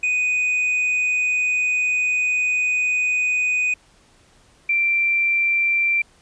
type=tone pair in turn; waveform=triangle / sine; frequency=2489 / 2355 Hz; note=D#7 / D7; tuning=0 / +4 cents; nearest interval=minor second; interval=96 cents; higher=first; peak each=-16 dBFS; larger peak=neither; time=0.03-3.74 / 4.69-6.02 s; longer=first; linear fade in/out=5 ms; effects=pink hiss -55 dBFS RMS until 6.21 s + resampled to 22050 Hz